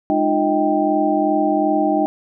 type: tone cluster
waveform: sine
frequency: 206.6 / 303.9 / 346.6 / 630 / 785 Hz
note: G#3 / D#4 / F4 / D#5 / G5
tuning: -9 / -41 / -13 / +21 / +2 cents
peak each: -26 / -18 / -24 / -21 / -20 dBFS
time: 0.1-2.06 s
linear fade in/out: 0 ms
effects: none